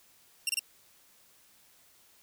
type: tone bursts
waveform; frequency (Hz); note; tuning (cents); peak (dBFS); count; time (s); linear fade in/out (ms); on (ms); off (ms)
15% pulse; 2763; F7; -19; -20; 3; 0.47-0.593; 2; 23; 27
effects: white hiss -62 dBFS RMS until 2.22 s